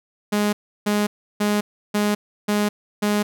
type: tone bursts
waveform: sawtooth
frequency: 207.7 Hz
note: G#3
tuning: in tune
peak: -14 dBFS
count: 6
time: 0.32-3.23 s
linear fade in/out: 10 ms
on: 210 ms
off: 330 ms
effects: none